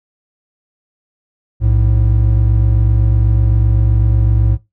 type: tone pair together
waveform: triangle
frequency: 60.58 / 108.5 Hz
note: B1 / A2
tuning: -33 / -24 cents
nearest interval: minor seventh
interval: 1009 cents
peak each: -10 dBFS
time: 1.6-4.58 s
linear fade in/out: 50 ms
effects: noise-tail reverb RT60 0.2 s tail -19 dB re dry